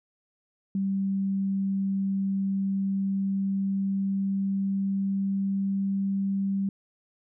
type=tone with pitch glide; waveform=sine; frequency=194.8 to 195.93 Hz; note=G3 to G3; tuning=-11 to -1 cents; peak=-24 dBFS; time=0.75-6.69 s; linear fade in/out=2 ms; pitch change=+10 cents; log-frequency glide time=2.45-5.92 s; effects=none